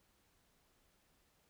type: silence
effects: pink hiss -74 dBFS RMS until 1.49 s